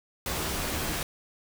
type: noise with comb filter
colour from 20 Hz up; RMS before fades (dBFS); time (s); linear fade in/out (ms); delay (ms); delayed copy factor
pink; -31; 0.26-1.03; 2; 13; +0.55
effects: none